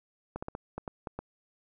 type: clicks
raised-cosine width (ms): 1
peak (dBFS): -22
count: 8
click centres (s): 0.36 / 0.425 / 0.484 / 0.551 / 0.78 / 0.878 / 1.072 / 1.19
effects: none